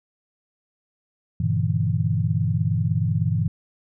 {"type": "chord", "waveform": "sine", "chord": "E half-diminished seventh", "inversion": "first", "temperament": "just", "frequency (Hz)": [98.89, 118.67, 148.33, 164.81], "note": ["G2", "Bb2", "D3", "E3"], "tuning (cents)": [16, 31, 18, 0], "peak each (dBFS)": [-24, -24, -26, -25], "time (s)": [1.4, 3.48], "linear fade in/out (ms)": 5, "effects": []}